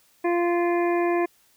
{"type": "harmonic tone", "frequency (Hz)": 346.6, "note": "F4", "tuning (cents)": -13, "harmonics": [1, 2, 3, 5, 6, 7], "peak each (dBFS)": [-21, -27, -31, -35, -37, -38], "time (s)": [0.24, 1.26], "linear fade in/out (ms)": 10, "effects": ["white hiss -61 dBFS RMS until 1.56 s"]}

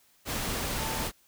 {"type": "tone in noise", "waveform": "sine", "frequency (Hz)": 890, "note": "A5", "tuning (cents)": 20, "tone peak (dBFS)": -37, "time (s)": [0.76, 1.09], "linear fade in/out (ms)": 50, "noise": "pink", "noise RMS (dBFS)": -32, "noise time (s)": [0.25, 1.12], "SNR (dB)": -8, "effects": ["white hiss -64 dBFS RMS until 1.27 s"]}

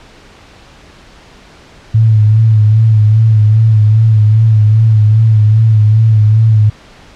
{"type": "tone with vibrato", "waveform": "sine", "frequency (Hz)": 109, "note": "A2", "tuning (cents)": -16, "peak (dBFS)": -4, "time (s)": [1.94, 6.7], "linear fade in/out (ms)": 10, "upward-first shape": "sine", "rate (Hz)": 2.5, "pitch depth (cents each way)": 47, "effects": ["pink hiss -39 dBFS RMS until 7.15 s", "low-pass 5000 Hz 12 dB/octave"]}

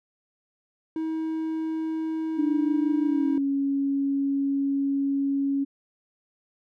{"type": "tone", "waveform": "triangle", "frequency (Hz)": 319.3, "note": "D#4", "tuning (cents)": 45, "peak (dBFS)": -24, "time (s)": [0.96, 3.38], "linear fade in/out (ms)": 2}
{"type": "tone with pitch glide", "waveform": "sine", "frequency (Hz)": [293.7, 277.2], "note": ["D4", "C#4"], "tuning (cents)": [0, 0], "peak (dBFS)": -22, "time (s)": [2.37, 5.65], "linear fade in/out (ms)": 20, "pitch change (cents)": -100, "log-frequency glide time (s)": [3.02, 3.25]}
{"effects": []}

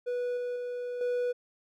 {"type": "tone with level steps", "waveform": "triangle", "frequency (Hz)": 490.4, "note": "B4", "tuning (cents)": -12, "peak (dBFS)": [-27, -29, -31, -25], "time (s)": [0.06, 1.33], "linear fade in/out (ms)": 20, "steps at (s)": [0.37, 0.56, 1.01], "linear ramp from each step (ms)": 2, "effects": []}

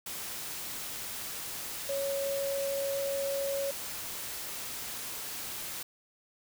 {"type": "tone in noise", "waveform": "sine", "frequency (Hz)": 554.4, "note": "C#5", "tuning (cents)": 0, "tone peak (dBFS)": -30, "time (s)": [1.89, 3.71], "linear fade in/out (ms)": 5, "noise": "white", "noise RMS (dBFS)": -39, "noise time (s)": [0.06, 5.83], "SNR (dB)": 6, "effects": []}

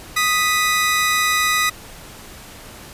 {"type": "tone pair together", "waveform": "sawtooth", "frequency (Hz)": [1245, 1976.3], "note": ["D#6", "B6"], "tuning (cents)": [1, 1], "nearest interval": "minor sixth", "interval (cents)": 800, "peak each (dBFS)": -15, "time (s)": [0.16, 1.7], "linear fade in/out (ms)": 10, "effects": ["pink hiss -39 dBFS RMS until 2.93 s", "resampled to 32000 Hz"]}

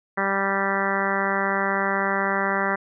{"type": "harmonic tone", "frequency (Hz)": 196, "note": "G3", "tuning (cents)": 0, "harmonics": [1, 2, 3, 4, 5, 6, 7, 8, 9, 10], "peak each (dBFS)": [-30, -30, -30, -30, -30, -30, -30, -30, -30, -30], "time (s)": [0.17, 2.76], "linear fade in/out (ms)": 10, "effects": []}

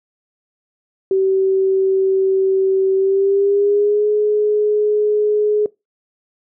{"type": "tone with pitch glide", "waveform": "sine", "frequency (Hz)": [383.5, 420.6], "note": ["G4", "G#4"], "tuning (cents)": [-38, 22], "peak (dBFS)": -12, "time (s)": [1.11, 5.66], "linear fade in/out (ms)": 2, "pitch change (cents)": 160, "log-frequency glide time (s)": [2.95, 4.08], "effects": ["noise-tail reverb RT60 0.2 s tail -21 dB re dry"]}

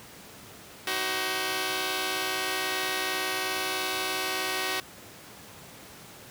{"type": "chord", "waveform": "5% pulse", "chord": "C diminished", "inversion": "first", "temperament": "just", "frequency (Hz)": [314, 376.7, 523.3], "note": ["Eb4", "Gb4", "C5"], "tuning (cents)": [16, 31, 0], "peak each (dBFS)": [-24, -18, -24], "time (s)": [0.87, 4.8], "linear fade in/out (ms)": 2, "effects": ["pink hiss -47 dBFS RMS until 6.3 s", "high-pass 100 Hz 12 dB/octave"]}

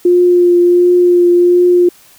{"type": "tone with vibrato", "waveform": "sine", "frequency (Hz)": 353.1, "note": "F4", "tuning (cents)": 19, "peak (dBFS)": -5, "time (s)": [0.05, 1.89], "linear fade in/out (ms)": 5, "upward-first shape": "triangle", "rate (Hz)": 1.4, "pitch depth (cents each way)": 17, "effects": ["white hiss -44 dBFS RMS until 2.18 s"]}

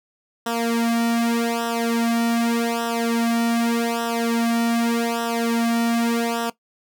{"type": "tone with flanger", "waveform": "sawtooth", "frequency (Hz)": 232.5, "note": "A#3", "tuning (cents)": -4, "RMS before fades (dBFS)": -21, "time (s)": [0.46, 6.5], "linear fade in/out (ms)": 5, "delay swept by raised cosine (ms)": [0.44, 2.44], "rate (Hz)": 0.84, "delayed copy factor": -0.95, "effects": ["noise-tail reverb RT60 0.1 s tail -18 dB re dry"]}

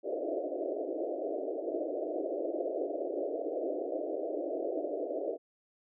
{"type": "band-pass noise", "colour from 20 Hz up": "white", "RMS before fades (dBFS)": -35, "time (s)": [0.03, 5.38], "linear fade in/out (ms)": 50, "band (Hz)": [290, 670], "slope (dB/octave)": 96, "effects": []}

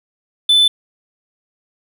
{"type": "tone", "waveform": "triangle", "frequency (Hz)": 3510, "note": "A7", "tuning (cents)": -5, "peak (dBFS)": -7, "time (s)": [0.49, 0.68], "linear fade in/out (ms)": 5, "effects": []}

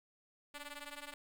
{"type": "ring-modulated tone", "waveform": "5% pulse", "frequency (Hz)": 291.5, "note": "D4", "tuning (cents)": -13, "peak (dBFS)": -32, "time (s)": [0.54, 1.14], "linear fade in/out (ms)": 2, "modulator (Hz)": 301, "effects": []}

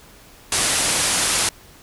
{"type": "low-pass noise", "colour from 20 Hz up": "white", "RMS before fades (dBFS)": -20, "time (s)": [0.52, 1.49], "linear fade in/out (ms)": 2, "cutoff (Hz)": 11000, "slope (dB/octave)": 96, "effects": ["pink hiss -47 dBFS RMS until 1.82 s"]}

